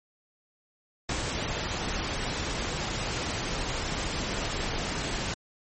pink noise with ADSR envelope, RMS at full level -29 dBFS, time 1.09-5.34 s, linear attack 4 ms, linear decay 89 ms, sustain -2 dB, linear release 3 ms, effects MP3 32 kbps

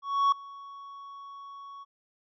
triangle tone with ADSR envelope, 1115 Hz, C#6, 10 cents sharp, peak -17 dBFS, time 0.02-1.85 s, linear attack 300 ms, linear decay 4 ms, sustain -23 dB, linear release 27 ms, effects resampled to 16000 Hz

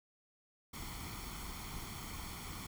pink noise with comb filter, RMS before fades -45 dBFS, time 0.73-2.67 s, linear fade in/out 10 ms, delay 0.91 ms, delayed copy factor +0.65, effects none

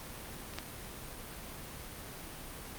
clicks, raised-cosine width 0.2 ms, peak -28 / -19 dBFS, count 2, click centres 0.537 / 0.586 s, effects pink hiss -45 dBFS RMS until 2.78 s + Opus 32 kbps

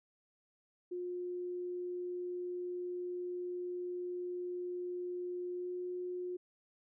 sine tone with pitch glide, 357.1 to 359.8 Hz, F4 to F#4, +39 to -48 cents, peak -37 dBFS, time 0.91-6.37 s, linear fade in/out 10 ms, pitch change +13 cents, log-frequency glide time 5.55-5.72 s, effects none

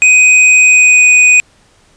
square tone with pitch glide, 2503 to 2487 Hz, D#7 to D#7, +10 to -1 cents, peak -4 dBFS, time 0.02-1.4 s, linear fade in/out 0 ms, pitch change -11 cents, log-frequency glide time 0.62-1.06 s, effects pink hiss -49 dBFS RMS until 1.96 s + resampled to 22050 Hz

